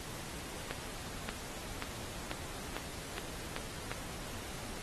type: accelerating click train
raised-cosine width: 0.3 ms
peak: -20 dBFS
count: 8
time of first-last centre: 0.71-3.916 s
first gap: 580 ms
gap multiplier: 0.92
effects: pink hiss -45 dBFS RMS until 4.82 s + AAC 32 kbps